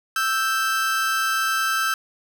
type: tone pair together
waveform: 40% pulse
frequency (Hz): 1318.5 / 1568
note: E6 / G6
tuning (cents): 0 / 0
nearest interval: minor third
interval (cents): 300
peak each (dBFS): -22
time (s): 0.16-1.94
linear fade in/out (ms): 2
effects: none